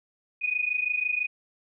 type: tone pair together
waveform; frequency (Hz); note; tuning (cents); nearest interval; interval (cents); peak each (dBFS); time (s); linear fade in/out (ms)
sine; 2463 / 2489; D#7 / D#7; -18 / 0; unison; 18; -28 / -27; 0.41-1.27; 20
effects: none